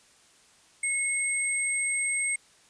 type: tone pair together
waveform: sine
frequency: 2182 / 8387 Hz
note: C#7 / C9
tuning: -28 / +3 cents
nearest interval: octave + major seventh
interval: 2331 cents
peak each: -28 dBFS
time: 0.83-2.36 s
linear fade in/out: 5 ms
effects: white hiss -59 dBFS RMS until 2.69 s + resampled to 22050 Hz